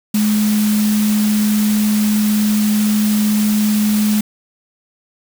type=tone in noise; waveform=sine; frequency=211.5 Hz; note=G#3; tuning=32 cents sharp; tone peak=-12 dBFS; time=0.14-4.21 s; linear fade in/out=5 ms; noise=white; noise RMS=-25 dBFS; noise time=0.14-4.21 s; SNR=+10 dB; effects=none